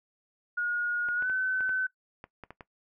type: tone with pitch glide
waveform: sine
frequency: 1439 to 1519.3 Hz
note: F#6 to F#6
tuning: -49 to +45 cents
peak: -26 dBFS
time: 0.57-1.87 s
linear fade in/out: 10 ms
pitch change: +94 cents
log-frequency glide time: 1.15-1.29 s
type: clicks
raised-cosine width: 0.5 ms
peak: -28 dBFS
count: 9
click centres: 1.087 / 1.224 / 1.298 / 1.607 / 1.693 / 2.241 / 2.437 / 2.506 / 2.608 s
effects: noise-tail reverb RT60 0.1 s tail -17 dB re dry